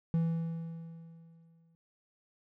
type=tone with exponential decay; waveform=triangle; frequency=165.2 Hz; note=E3; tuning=4 cents sharp; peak=-23 dBFS; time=0.14-1.75 s; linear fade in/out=0 ms; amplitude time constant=350 ms; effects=none